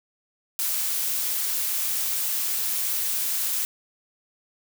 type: noise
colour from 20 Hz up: blue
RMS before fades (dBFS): -26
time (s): 0.59-3.65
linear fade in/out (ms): 0
effects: none